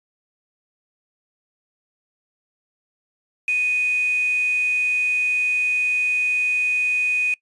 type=tone with quantisation; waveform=sine; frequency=2489 Hz; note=D#7; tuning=in tune; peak=-18 dBFS; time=3.48-7.34 s; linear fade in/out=2 ms; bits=6; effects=noise-tail reverb RT60 0.1 s tail -23 dB re dry + resampled to 24000 Hz